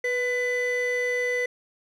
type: tone pair together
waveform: triangle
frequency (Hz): 492.4 / 2000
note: B4 / B6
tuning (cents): -5 / +21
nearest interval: 2 octaves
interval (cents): 2426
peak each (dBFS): -23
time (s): 0.04-1.46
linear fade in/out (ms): 5
effects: tanh soft clip ceiling -18 dBFS